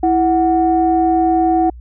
sine tone pair together, 329.6 / 739.9 Hz, E4 / F#5, 0 / 0 cents, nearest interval octave + major second, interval 1400 cents, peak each -13 dBFS, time 0.03-1.7 s, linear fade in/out 5 ms, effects tanh soft clip ceiling -3 dBFS + added 60 Hz sine -32 dBFS peak until 1.8 s

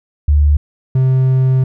sine / triangle tone pair in turn, 73.42 / 130.59 Hz, D2 / C3, 0 / -3 cents, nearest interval minor seventh, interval 997 cents, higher second, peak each -7 dBFS, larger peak neither, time 0.28-0.57 / 0.95-1.64 s, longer second, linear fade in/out 5 ms, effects none

